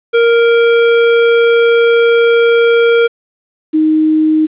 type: tone pair in turn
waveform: square / sine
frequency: 466.2 / 311.9 Hz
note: A#4 / D#4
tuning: 0 / +4 cents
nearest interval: perfect fifth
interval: 696 cents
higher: first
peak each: -7 dBFS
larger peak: neither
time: 0.13-3.08 / 3.73-4.47 s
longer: first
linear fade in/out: 20 ms
effects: resampled to 8000 Hz + 7-bit